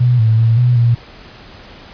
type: tone with pitch steps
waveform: sine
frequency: 123.1 / 111.3 / 113.9 / 122.8 / 118.2 Hz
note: B2 / A2 / A#2 / B2 / A#2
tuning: -5 / +20 / -40 / -9 / +24 cents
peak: -8 dBFS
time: 0-0.95 s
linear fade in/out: 10 ms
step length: 190 ms
effects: pink hiss -38 dBFS RMS until 1.93 s + resampled to 11025 Hz